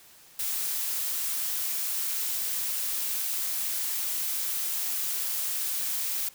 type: noise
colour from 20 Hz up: blue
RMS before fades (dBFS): -30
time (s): 0.39-6.29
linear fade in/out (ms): 5
effects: white hiss -54 dBFS RMS until 6.34 s